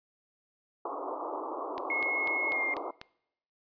white band-pass noise, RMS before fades -37 dBFS, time 0.85-2.91 s, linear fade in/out 5 ms, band 280 to 1200 Hz, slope 96 dB/octave
click train, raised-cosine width 0.2 ms, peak -23 dBFS, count 6, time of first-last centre 1.78-3.015 s, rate 4.05 Hz
sine tone with pitch glide, 2169 to 2118 Hz, C#7 to C7, -38 to +21 cents, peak -28 dBFS, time 1.9-2.74 s, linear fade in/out 2 ms, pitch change -41 cents, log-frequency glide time 2.51-2.61 s
effects noise-tail reverb RT60 0.8 s tail -23 dB re dry + resampled to 11025 Hz

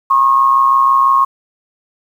sine tone with amplitude modulation, 1085 Hz, C#6, 37 cents flat, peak -5 dBFS, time 0.1-1.25 s, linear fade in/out 10 ms, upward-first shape sine, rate 126 Hz, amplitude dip 55%, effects 7-bit

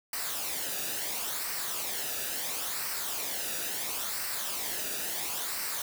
white noise with flanger, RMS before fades -34 dBFS, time 0.13-5.82 s, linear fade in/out 2 ms, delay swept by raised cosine 0.29 to 0.95 ms, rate 0.73 Hz, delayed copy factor -0.55, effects none

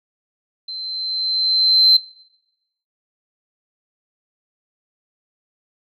sine tone with level ramp, 4094 Hz, C8, 38 cents flat, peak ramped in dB -27 to -6 dBFS, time 0.68-1.97 s, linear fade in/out 5 ms, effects noise-tail reverb RT60 0.9 s tail -22 dB re dry + tanh soft clip ceiling -2 dBFS

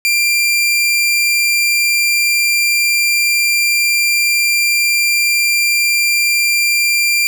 sawtooth tone, 2377 Hz, D7, 20 cents sharp, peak -8 dBFS, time 0.05-7.27 s, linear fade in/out 0 ms, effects none

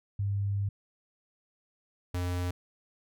sine / square tone pair in turn, 100 / 89.09 Hz, G2 / F2, +35 / +35 cents, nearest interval major second, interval 200 cents, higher first, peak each -27 / -30 dBFS, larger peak first, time 0.19-0.69 / 2.14-2.51 s, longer first, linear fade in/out 5 ms, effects none

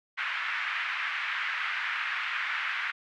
white band-pass noise, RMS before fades -32 dBFS, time 0.17-2.92 s, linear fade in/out 20 ms, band 1300 to 2300 Hz, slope 24 dB/octave, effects none

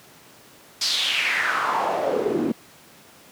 pink noise with band-pass filter sweep, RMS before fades -23 dBFS, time 0.81-2.52 s, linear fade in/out 5 ms, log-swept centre 5000 to 260 Hz, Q 4.1, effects pink hiss -49 dBFS RMS until 3.31 s + high-pass 150 Hz 12 dB/octave

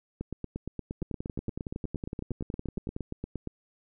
two click trains, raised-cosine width 3 ms, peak -21 / -21 dBFS, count 29 / 22, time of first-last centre 0.21-3.473 / 1.02-2.964 s, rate 8.58 / 10.8 Hz, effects none

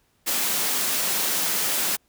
white high-pass noise, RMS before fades -24 dBFS, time 0.26-1.97 s, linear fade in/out 20 ms, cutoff 150 Hz, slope 48 dB/octave, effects pink hiss -66 dBFS RMS until 2.08 s

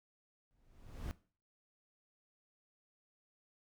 brown noise with exponential growth, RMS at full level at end -38 dBFS, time 0.51-1.11 s, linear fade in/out 0 ms, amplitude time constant 130 ms, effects noise-tail reverb RT60 0.4 s tail -18 dB re dry

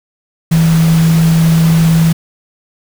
sine tone in noise, 163.4 Hz, E3, 15 cents flat, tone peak -6 dBFS, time 0.51-2.13 s, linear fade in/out 10 ms, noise pink, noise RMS -22 dBFS, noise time 0.51-2.13 s, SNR +13 dB, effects none

